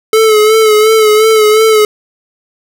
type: tone with vibrato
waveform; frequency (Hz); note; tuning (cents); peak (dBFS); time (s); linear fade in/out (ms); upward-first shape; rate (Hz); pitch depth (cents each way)
square; 433.6; A4; -25; -5; 0.13-1.85; 2; sine; 2.8; 41
effects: none